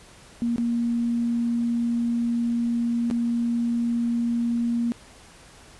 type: tone with dropouts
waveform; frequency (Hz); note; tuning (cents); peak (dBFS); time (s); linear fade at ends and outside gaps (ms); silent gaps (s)
sine; 235.5; A#3; +18; -21; 0.42-4.92; 0; 0.56-0.582 / 3.101-3.111
effects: pink hiss -49 dBFS RMS until 5.79 s + resampled to 24000 Hz